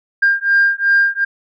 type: beating tone pair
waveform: sine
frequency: 1600 / 1602.7 Hz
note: G6 / G6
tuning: +35 / +38 cents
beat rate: 2.7 Hz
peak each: -13 dBFS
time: 0.22-1.25 s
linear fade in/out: 10 ms
effects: tanh soft clip ceiling -5 dBFS